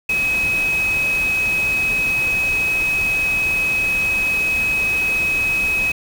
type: tone in noise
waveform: sine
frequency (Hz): 2546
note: D#7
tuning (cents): +39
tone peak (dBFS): -16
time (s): 0.09-5.92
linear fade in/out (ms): 5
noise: pink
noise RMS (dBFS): -30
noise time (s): 0.09-5.92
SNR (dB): +11
effects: none